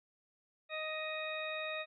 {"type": "harmonic tone", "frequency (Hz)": 624, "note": "D#5", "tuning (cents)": 5, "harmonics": [1, 2, 3, 4, 6], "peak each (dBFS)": [-41, -46, -45, -42, -46], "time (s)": [0.69, 1.86], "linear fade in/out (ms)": 50, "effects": []}